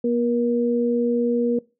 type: tone pair together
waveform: sine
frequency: 240.2 / 475.8 Hz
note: B3 / A#4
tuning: -48 / +35 cents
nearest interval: octave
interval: 1183 cents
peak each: -21 dBFS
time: 0.04-1.59 s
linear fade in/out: 5 ms
effects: noise-tail reverb RT60 0.3 s tail -22 dB re dry